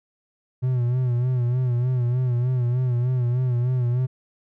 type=tone with vibrato; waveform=triangle; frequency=124.2 Hz; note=B2; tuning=10 cents sharp; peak=-17 dBFS; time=0.62-4.07 s; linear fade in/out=20 ms; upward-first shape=sine; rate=3.3 Hz; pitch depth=64 cents each way; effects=none